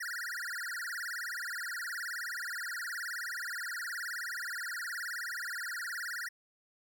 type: tone with vibrato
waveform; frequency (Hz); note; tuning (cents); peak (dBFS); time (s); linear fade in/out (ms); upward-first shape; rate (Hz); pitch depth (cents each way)
square; 1644; G#6; -18; -37; 0-6.29; 10; sine; 19; 290
effects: none